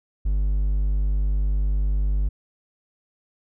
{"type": "tone", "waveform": "triangle", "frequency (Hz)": 50, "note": "G1", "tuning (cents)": 35, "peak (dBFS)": -17, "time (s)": [0.25, 2.29], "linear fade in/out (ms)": 10, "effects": []}